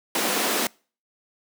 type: high-pass noise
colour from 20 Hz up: pink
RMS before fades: -24 dBFS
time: 0.15-0.67 s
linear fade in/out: 2 ms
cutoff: 210 Hz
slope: 48 dB/octave
effects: noise-tail reverb RT60 0.4 s tail -26 dB re dry